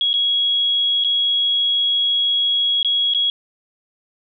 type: tone with dropouts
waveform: sine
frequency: 3322 Hz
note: G#7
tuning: in tune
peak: -15 dBFS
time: 0.01-3.3 s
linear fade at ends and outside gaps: 1 ms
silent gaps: 0.131-0.139 / 1.039-1.046 / 2.829-2.847 / 3.137-3.147 s
effects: none